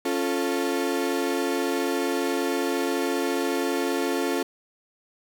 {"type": "chord", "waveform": "35% pulse", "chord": "Db augmented", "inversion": "none", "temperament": "equal with one note detuned", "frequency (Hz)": [274.5, 349.2, 440], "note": ["Db4", "F4", "A4"], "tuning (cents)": [-17, 0, 0], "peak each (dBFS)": [-26, -26, -27], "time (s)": [0.05, 4.43], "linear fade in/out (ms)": 5, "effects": []}